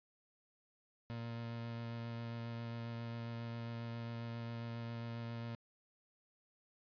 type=tone with vibrato; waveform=30% pulse; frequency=116.54 Hz; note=A#2; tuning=in tune; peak=-39 dBFS; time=1.1-5.55 s; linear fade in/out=0 ms; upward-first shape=sine; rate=7.4 Hz; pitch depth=11 cents each way; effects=resampled to 11025 Hz